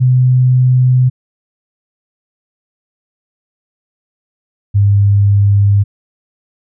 sine tone pair in turn, 127.1 / 100.88 Hz, C3 / G#2, -50 / -50 cents, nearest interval major third, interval 400 cents, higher first, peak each -6 dBFS, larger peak neither, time 0-1.1 / 4.74-5.84 s, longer neither, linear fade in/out 20 ms, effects none

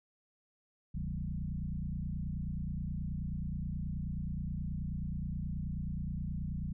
sine tone with frequency modulation, 110 Hz, A2, in tune, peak -34 dBFS, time 0.94-6.73 s, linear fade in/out 10 ms, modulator 29.4 Hz, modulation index 2.9, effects none

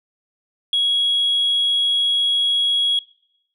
sine tone, 3322 Hz, G#7, in tune, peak -14 dBFS, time 0.73-2.99 s, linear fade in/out 2 ms, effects noise-tail reverb RT60 0.8 s tail -22 dB re dry + tanh soft clip ceiling -12 dBFS

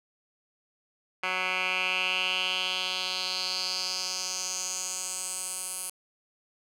10% pulse tone with band-pass filter sweep, 185 Hz, F#3, in tune, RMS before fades -31 dBFS, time 1.23-5.9 s, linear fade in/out 5 ms, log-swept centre 2000 to 10000 Hz, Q 3.7, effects none

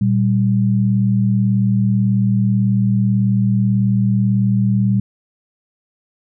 sine tone pair together, 117.47 / 195.7 Hz, A#2 / G3, +14 / -3 cents, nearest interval major sixth, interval 883 cents, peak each -15 dBFS, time 0.01-5 s, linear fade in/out 5 ms, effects none

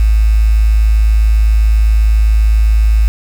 sine tone with quantisation, 53.8 Hz, A1, 38 cents flat, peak -6 dBFS, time 0-3.08 s, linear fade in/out 0 ms, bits 5, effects none

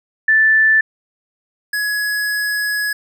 sine / square tone pair in turn, 1760 / 1681.9 Hz, A6 / G#6, 0 / +21 cents, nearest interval minor second, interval 79 cents, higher first, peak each -9 / -18 dBFS, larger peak first, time 0.28-0.81 / 1.73-2.93 s, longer second, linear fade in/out 5 ms, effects none

